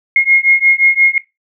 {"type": "beating tone pair", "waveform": "sine", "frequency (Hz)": [2147, 2152.7], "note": ["C7", "C7"], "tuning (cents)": [44, 49], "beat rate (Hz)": 5.7, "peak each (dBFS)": -11, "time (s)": [0.16, 1.18], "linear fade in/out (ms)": 2, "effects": ["noise-tail reverb RT60 0.2 s tail -18 dB re dry"]}